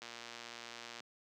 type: click train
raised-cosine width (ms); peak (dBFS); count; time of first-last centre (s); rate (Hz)
0.2; -29; 117; 0.02-1.003; 118
effects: high-pass 200 Hz 12 dB/octave